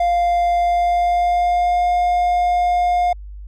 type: tone with pitch glide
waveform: triangle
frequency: 698.5 to 709.9 Hz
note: F5 to F5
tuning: 0 to +28 cents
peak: -12 dBFS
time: 0-3.13 s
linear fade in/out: 5 ms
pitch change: +28 cents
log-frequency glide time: 0.58-1.89 s
effects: added 50 Hz sine -31 dBFS peak until 3.47 s